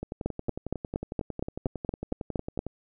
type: two click trains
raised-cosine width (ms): 2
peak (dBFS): -14 / -20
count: 11 / 30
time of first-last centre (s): 0.26-2.591 / 0.03-2.666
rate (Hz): 4.29 / 11
effects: none